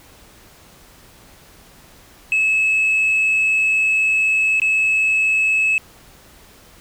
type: tone with dropouts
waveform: sine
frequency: 2592 Hz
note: E7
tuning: 30 cents flat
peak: -12 dBFS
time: 2.32-5.78 s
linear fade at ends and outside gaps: 1 ms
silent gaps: 4.599-4.618 s
effects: tanh soft clip ceiling -12 dBFS + pink hiss -47 dBFS RMS until 6.8 s